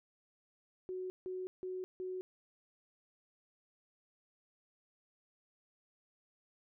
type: tone bursts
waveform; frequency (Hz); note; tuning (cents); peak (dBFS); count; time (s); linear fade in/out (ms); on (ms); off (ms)
sine; 370; F#4; 0; -38; 4; 0.89-2.21; 0; 210; 160
effects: none